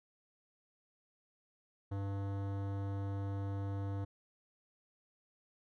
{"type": "tone with hard clipping", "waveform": "sine", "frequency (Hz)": 98.9, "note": "G2", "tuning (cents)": 16, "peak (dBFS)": -38, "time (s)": [1.91, 4.05], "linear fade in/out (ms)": 10, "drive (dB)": 18, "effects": []}